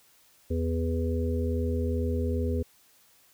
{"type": "harmonic tone", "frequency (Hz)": 82.41, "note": "E2", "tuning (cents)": 0, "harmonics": [1, 3, 5, 6], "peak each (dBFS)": [-27, -32, -34, -35], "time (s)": [0.5, 2.63], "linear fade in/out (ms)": 10, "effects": ["white hiss -61 dBFS RMS until 3.33 s"]}